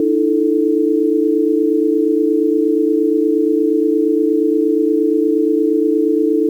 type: chord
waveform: sine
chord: D suspended second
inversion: none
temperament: equal with one note detuned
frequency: 301.1 / 329.6 / 440 Hz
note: D4 / E4 / A4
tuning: +43 / 0 / 0 cents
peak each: -16 dBFS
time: 0-6.49 s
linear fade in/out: 2 ms
effects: 8-bit